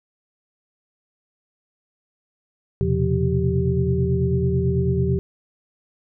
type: tone cluster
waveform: sine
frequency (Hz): 82.2 / 124.7 / 133.8 / 176.6 / 390.4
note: E2 / B2 / C3 / F3 / G4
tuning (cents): -4 / +17 / +39 / +20 / -7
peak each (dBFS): -24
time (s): 2.81-5.19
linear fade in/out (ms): 0
effects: none